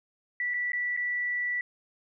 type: tone with dropouts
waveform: sine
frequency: 1960 Hz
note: B6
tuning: 14 cents flat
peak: -27 dBFS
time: 0.4-1.61 s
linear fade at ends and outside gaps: 2 ms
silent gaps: 0.538-0.541 / 0.72-0.732 / 0.966-0.973 s
effects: none